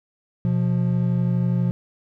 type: tone pair together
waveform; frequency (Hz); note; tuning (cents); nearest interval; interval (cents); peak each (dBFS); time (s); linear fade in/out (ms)
triangle; 124.26 / 176.5; B2 / F3; +11 / +19; tritone; 608; -19; 0.45-1.71; 0
effects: none